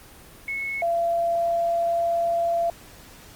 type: tone pair in turn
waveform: sine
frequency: 2194 / 680.4 Hz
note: C#7 / F5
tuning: -18 / -45 cents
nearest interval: octave + minor sixth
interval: 2027 cents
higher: first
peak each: -26 / -20 dBFS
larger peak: second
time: 0.48-0.82 / 0.82-2.7 s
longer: second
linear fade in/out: 2 ms
effects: pink hiss -47 dBFS RMS until 3.35 s + Opus 24 kbps